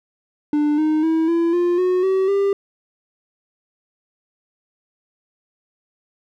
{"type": "tone with pitch steps", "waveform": "triangle", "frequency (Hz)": [296.8, 309.4, 322.5, 336.2, 350.5, 365.4, 380.9, 397.1], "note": ["D4", "D#4", "E4", "E4", "F4", "F#4", "G4", "G4"], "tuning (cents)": [18, -10, -38, 34, 6, -22, -50, 22], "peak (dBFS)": -13, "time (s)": [0.53, 2.53], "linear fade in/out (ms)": 2, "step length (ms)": 250, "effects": []}